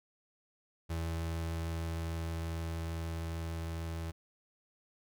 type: tone with level ramp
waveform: 35% pulse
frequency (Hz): 82.41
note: E2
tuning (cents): 0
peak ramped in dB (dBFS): -32 to -35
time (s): 0.89-4.12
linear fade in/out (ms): 20
effects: none